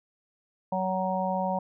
harmonic tone, 187.1 Hz, F#3, 20 cents sharp, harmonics 1 / 3 / 4 / 5, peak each -31 / -31 / -31 / -31 dBFS, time 0.72-1.59 s, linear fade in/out 5 ms, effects none

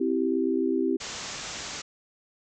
sine chord, C major, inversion none, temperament equal with one note detuned, 261.6 / 329.6 / 388.8 Hz, C4 / E4 / G4, 0 / 0 / -14 cents, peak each -27 dBFS, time 0-0.97 s, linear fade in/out 10 ms
white low-pass noise, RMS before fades -37 dBFS, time 1-1.82 s, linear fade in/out 10 ms, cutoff 7500 Hz, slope 96 dB/octave
effects none

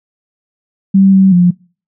sine tone with pitch steps, 193.7 / 191.5 / 177.2 Hz, G3 / G3 / F3, -20 / -40 / +25 cents, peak -4 dBFS, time 0.94-1.51 s, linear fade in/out 10 ms, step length 190 ms, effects noise-tail reverb RT60 0.4 s tail -25 dB re dry

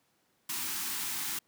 white band-stop noise, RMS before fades -35 dBFS, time 0.49-1.39 s, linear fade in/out 5 ms, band 390 to 780 Hz, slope 96 dB/octave, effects pink hiss -72 dBFS RMS until 1.47 s + high-pass 150 Hz 12 dB/octave

